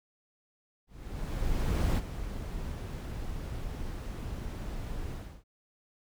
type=noise with ADSR envelope; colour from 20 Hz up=brown; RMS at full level=-26 dBFS; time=0.87-5.44 s; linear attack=1100 ms; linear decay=33 ms; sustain=-11 dB; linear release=310 ms; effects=none